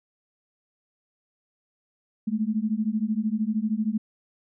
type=beating tone pair; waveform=sine; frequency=210 / 223 Hz; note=G#3 / A3; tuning=+19 / +23 cents; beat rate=13 Hz; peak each=-26 dBFS; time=2.27-3.98 s; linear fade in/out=10 ms; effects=none